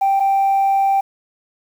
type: tone pair in turn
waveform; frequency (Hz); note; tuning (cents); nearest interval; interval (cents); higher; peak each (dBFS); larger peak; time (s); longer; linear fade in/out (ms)
sine; 784 / 784; G5 / G5; 0 / 0; unison; 0; neither; -11; neither; 0.01-0.2 / 0.2-1.01; second; 10
effects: tanh soft clip ceiling -10 dBFS + 7-bit